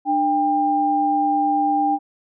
sine tone pair together, 298.5 / 796.9 Hz, D4 / G5, +28 / +28 cents, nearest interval octave + perfect fourth, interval 1700 cents, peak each -22 / -17 dBFS, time 0.05-1.99 s, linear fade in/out 50 ms, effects none

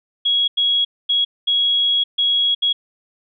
sine tone bursts at uneven times, 3322 Hz, G#7, in tune, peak -14 dBFS, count 6, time 0.25-0.48 / 0.57-0.85 / 1.09-1.25 / 1.47-2.04 / 2.18-2.55 / 2.62-2.73 s, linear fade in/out 10 ms, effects none

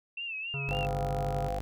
sine tone with vibrato, 2674 Hz, E7, 24 cents sharp, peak -34 dBFS, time 0.17-0.86 s, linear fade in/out 5 ms, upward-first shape sine, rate 3.7 Hz, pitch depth 87 cents each way
harmonic tone, 138.59 Hz, C#3, in tune, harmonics 1 / 3 / 5 / 7 / 9 / 10, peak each -34 / -44 / -48 / -51 / -53 / -54 dBFS, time 0.54-1.49 s, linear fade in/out 0 ms
sawtooth tone, 50.3 Hz, G1, 45 cents sharp, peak -30 dBFS, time 0.68-1.61 s, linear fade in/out 0 ms
sine chord, C suspended fourth, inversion none, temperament equal with one note detuned, 511.3 / 698.5 / 784 Hz, C5 / F5 / G5, -40 / 0 / 0 cents, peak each -36 / -35 / -39 dBFS, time 0.71-1.59 s, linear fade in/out 2 ms
effects none

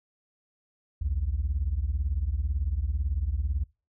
sine beating tone pair, 60.1 / 78.1 Hz, B1 / D#2, -46 / +7 cents, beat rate 18 Hz, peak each -27 dBFS, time 1.01-3.64 s, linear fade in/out 10 ms, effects noise-tail reverb RT60 0.3 s tail -24 dB re dry + tanh soft clip ceiling -20 dBFS

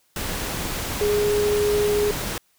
sine tone in noise, 415.3 Hz, G#4, in tune, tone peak -18 dBFS, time 1.01-2.11 s, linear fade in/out 2 ms, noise pink, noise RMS -28 dBFS, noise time 0.16-2.38 s, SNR +7 dB, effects white hiss -64 dBFS RMS until 2.58 s

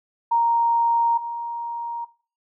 sine tone pair in turn, 932.3 / 937.7 Hz, A#5 / A#5, 0 / +10 cents, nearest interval unison, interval 10 cents, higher second, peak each -16 / -27 dBFS, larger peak first, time 0.31-1.18 / 1.18-2.05 s, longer neither, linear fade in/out 10 ms, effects noise-tail reverb RT60 0.4 s tail -18 dB re dry

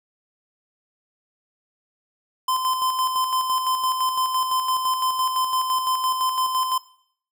square tone with tremolo, 1031 Hz, C6, 26 cents flat, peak -20 dBFS, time 2.48-6.78 s, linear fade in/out 5 ms, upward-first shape square, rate 5.9 Hz, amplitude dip 45%, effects noise-tail reverb RT60 0.6 s tail -18 dB re dry

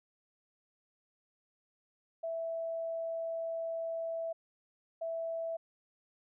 sine tone pair in turn, 659.3 / 659.3 Hz, E5 / E5, 0 / 0 cents, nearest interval unison, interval 0 cents, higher neither, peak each -34 / -34 dBFS, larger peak neither, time 2.23-4.33 / 5.01-5.57 s, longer first, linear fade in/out 10 ms, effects none

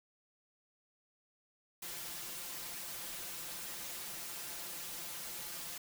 white noise with comb filter, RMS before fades -44 dBFS, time 1.82-5.78 s, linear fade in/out 5 ms, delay 5.8 ms, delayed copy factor +1, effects none

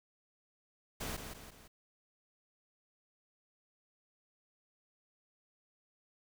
pink noise with echo, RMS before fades -40 dBFS, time 1-1.17 s, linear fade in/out 10 ms, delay 170 ms, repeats 3, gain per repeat -6 dB, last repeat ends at 1.68 s, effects none

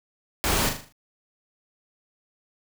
pink noise with echo, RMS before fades -24 dBFS, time 0.44-0.69 s, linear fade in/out 0 ms, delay 39 ms, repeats 6, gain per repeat -6 dB, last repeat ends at 0.924 s, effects none

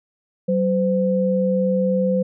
sine tone pair together, 189.14 / 512 Hz, F#3 / C5, +38 / -38 cents, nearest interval octave + perfect fourth, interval 1724 cents, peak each -19 dBFS, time 0.48-2.23 s, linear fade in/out 10 ms, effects none

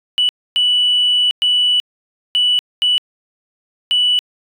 sine tone bursts at uneven times, 2960 Hz, F#7, in tune, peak -10 dBFS, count 6, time 0.18-0.29 / 0.56-1.31 / 1.42-1.8 / 2.35-2.59 / 2.82-2.98 / 3.91-4.19 s, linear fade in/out 0 ms, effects tanh soft clip ceiling -7 dBFS

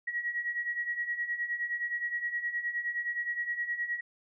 sine beating tone pair, 1904 / 1913.6 Hz, A#6 / A#6, +36 / +45 cents, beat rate 9.6 Hz, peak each -37 / -32 dBFS, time 0.07-4.01 s, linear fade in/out 10 ms, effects none

